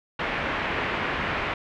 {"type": "low-pass noise", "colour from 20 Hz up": "white", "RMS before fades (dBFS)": -28, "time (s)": [0.19, 1.54], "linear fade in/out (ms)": 5, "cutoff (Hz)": 2400, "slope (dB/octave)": 24, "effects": []}